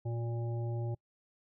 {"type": "harmonic tone with a mistuned harmonic", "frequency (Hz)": 116.54, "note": "A#2", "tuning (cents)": 0, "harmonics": [1, 3, 5, 7], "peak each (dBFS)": [-33, -43, -47, -50], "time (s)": [0.05, 0.95], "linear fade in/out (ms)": 10, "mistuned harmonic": 3, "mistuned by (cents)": 36, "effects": ["noise-tail reverb RT60 0.1 s tail -26 dB re dry"]}